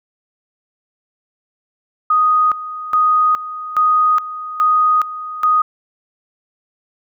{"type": "tone with tremolo", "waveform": "sine", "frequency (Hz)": 1244.5, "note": "D#6", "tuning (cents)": 0, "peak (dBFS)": -10, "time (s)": [2.1, 5.62], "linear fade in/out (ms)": 5, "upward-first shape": "square", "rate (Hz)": 1.2, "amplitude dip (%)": 80, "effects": []}